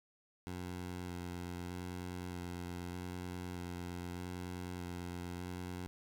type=tone with vibrato; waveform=15% pulse; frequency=89 Hz; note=F2; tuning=33 cents sharp; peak=-35 dBFS; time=0.47-5.87 s; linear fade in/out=0 ms; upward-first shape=square; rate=0.81 Hz; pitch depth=15 cents each way; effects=none